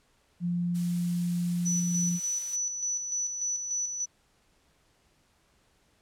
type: tone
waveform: sine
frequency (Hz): 174.61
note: F3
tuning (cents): 0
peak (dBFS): -26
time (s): 0.4-2.2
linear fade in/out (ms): 50
type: noise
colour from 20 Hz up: blue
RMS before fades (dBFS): -43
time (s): 0.74-2.57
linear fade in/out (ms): 20
type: tone with tremolo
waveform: sine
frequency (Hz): 5950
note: F#8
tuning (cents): +9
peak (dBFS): -27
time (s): 1.65-4.06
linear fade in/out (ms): 20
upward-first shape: square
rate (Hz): 3.4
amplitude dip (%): 45
effects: pink hiss -67 dBFS RMS until 6.01 s + low-pass 10000 Hz 12 dB/octave